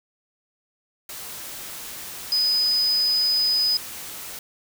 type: tone in noise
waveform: sine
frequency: 5000 Hz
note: D#8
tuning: 8 cents sharp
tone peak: -18 dBFS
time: 2.32-3.77 s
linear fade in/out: 2 ms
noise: white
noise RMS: -36 dBFS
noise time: 1.09-4.39 s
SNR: +15 dB
effects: none